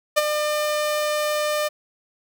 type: tone with ADSR envelope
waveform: sawtooth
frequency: 601 Hz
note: D5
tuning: 40 cents sharp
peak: -9 dBFS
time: 0.16-1.69 s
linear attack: 19 ms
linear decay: 26 ms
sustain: -8 dB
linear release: 18 ms
effects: none